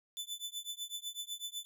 sawtooth tone with tremolo, 3503 Hz, A7, 8 cents flat, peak -33 dBFS, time 0.17-1.65 s, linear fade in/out 0 ms, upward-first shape triangle, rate 8 Hz, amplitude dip 100%, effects none

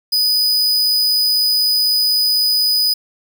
45% pulse tone, 4978 Hz, D#8, in tune, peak -12 dBFS, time 0.12-2.94 s, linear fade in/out 10 ms, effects 8-bit

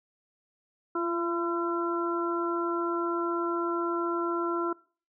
harmonic tone with a mistuned harmonic, 338.5 Hz, E4, 46 cents sharp, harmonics 1 / 2 / 3 / 4, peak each -29 / -39 / -35 / -32 dBFS, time 0.95-4.73 s, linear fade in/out 5 ms, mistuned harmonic 1, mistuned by +23 cents, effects noise-tail reverb RT60 0.4 s tail -22 dB re dry

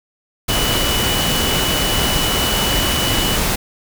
sine tone in noise, 2960 Hz, F#7, in tune, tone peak -21 dBFS, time 0.49-3.37 s, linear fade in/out 10 ms, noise pink, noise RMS -18 dBFS, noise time 0.48-3.56 s, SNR -6 dB, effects none

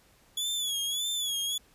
sawtooth tone with vibrato, 3400 Hz, G#7, 40 cents sharp, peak -26 dBFS, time 0.37-1.58 s, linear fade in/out 5 ms, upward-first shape sine, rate 1.7 Hz, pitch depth 83 cents each way, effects pink hiss -62 dBFS RMS until 1.74 s + resampled to 32000 Hz

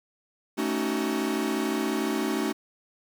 45% pulse chord, D# half-diminished seventh, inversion second, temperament equal with one note detuned, 220 / 277.2 / 311.1 / 377.1 Hz, A3 / C#4 / D#4 / F#4, 0 / 0 / 0 / +33 cents, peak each -31 dBFS, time 0.57-2.53 s, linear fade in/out 20 ms, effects 10-bit

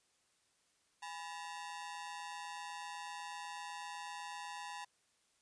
sawtooth ring-modulated tone, 908 Hz, A#5, 46 cents flat, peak -37 dBFS, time 1.02-4.85 s, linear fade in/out 10 ms, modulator 84 Hz, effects white hiss -75 dBFS RMS until 5.41 s + resampled to 22050 Hz

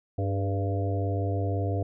harmonic tone with a mistuned harmonic, 98 Hz, G2, in tune, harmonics 1 / 3 / 4 / 5 / 6 / 7, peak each -26 / -35 / -37 / -36 / -40 / -36 dBFS, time 0.18-1.83 s, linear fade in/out 5 ms, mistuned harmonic 4, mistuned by +53 cents, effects none

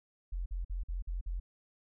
sine tone bursts, 43.65 Hz, F1, in tune, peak -33 dBFS, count 6, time 0.32-1.4 s, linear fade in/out 10 ms, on 140 ms, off 48 ms, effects none

